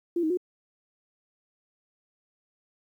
sine tone with pitch steps, 343.8 / 314.7 / 361 Hz, F4 / D#4 / F#4, -27 / +20 / -43 cents, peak -23 dBFS, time 0.16-0.373 s, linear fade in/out 5 ms, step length 71 ms, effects 10-bit

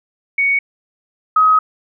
sine tone pair in turn, 2231 / 1266.7 Hz, C#7 / D#6, +11 / +31 cents, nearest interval minor seventh, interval 980 cents, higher first, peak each -12 / -8 dBFS, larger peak second, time 0.38-0.59 / 1.36-1.59 s, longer second, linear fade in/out 5 ms, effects none

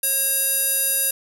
square tone with band-pass filter, 543 Hz, C#5, 36 cents flat, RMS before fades -21 dBFS, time 0.03-1.11 s, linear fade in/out 5 ms, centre 11000 Hz, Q 4.4, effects 7-bit

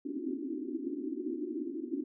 pink band-pass noise, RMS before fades -37 dBFS, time 0.05-2.04 s, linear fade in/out 5 ms, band 250 to 370 Hz, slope 96 dB/octave, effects none

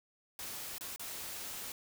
white noise with dropouts, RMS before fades -43 dBFS, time 0.39-1.72 s, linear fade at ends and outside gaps 1 ms, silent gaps 0.782-0.809 / 0.961-0.995 s, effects none

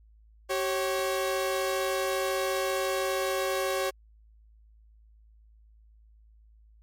sawtooth tone pair together, 382.9 / 548 Hz, G4 / C#5, -41 / -20 cents, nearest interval tritone, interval 621 cents, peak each -26 / -25 dBFS, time 0.49-3.91 s, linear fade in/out 20 ms, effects added 54 Hz sine -54 dBFS peak until 6.82 s + MP3 64 kbps

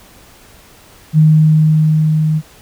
sine tone with level ramp, 155.56 Hz, D#3, in tune, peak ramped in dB -4 to -11 dBFS, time 1.13-2.42 s, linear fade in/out 50 ms, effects pink hiss -43 dBFS RMS until 2.61 s

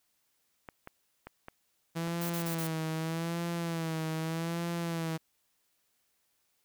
clicks, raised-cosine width 0.5 ms, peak -28 dBFS, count 5, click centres 0.688 / 0.874 / 1.27 / 1.484 / 2.075 s
sawtooth tone with vibrato, 164.81 Hz, E3, in tune, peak -28 dBFS, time 1.95-5.18 s, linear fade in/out 20 ms, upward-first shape sine, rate 0.82 Hz, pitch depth 61 cents each way
blue noise bursts, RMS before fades -40 dBFS, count 4, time 2.21-2.672 s, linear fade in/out 5 ms, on 90 ms, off 34 ms
effects white hiss -75 dBFS RMS until 6.64 s

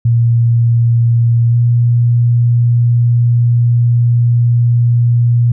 sine tone with pitch glide, 117.3 to 119.35 Hz, A#2 to A#2, +11 to +41 cents, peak -7 dBFS, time 0.05-5.52 s, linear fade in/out 5 ms, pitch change +30 cents, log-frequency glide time 1.5-1.55 s, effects none

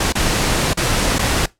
pink noise with dropouts, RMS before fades -17 dBFS, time 0-1.46 s, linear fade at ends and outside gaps 5 ms, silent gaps 0.124-0.152 / 0.735-0.772 / 1.185-1.191 s, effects noise-tail reverb RT60 0.2 s tail -21 dB re dry + low-pass 10000 Hz 12 dB/octave

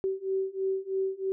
sine beating tone pair, 382.1 / 385.2 Hz, G4 / G4, -44 / -30 cents, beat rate 3.1 Hz, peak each -31 / -30 dBFS, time 0.04-1.32 s, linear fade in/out 0 ms, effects none

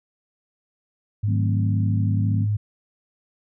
sine tone with pitch glide, 103.83 to 104.79 Hz, G#2 to G#2, 0 to +16 cents, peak -19 dBFS, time 1.23-2.57 s, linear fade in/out 10 ms, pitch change +16 cents, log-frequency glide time 2.12-2.44 s
sine chord, D# diminished seventh, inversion none, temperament equal, 155.56 / 185 / 220 / 261.6 Hz, D#3 / F#3 / A3 / C4, 0 / 0 / 0 / 0 cents, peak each -29 / -30 / -29 / -31 dBFS, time 1.26-2.47 s, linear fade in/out 50 ms
effects none

